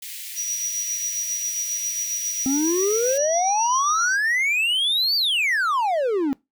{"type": "high-pass noise", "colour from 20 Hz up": "white", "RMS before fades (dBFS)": -35, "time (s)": [0.02, 3.18], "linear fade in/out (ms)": 5, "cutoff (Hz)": 1900, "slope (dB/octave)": 48}
{"type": "tone with tremolo", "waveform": "sine", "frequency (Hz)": 5800, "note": "F#8", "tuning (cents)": -35, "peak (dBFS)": -21, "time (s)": [0.35, 4.17], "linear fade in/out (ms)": 50, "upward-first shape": "sine", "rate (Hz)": 7.4, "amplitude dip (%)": 40}
{"type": "exponential two-way sweep", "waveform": "triangle", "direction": "up then down", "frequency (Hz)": [260, 4699, 260], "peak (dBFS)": -17, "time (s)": [2.46, 6.33], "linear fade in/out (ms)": 0, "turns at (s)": 5.16}
{"effects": ["noise-tail reverb RT60 0.2 s tail -21 dB re dry"]}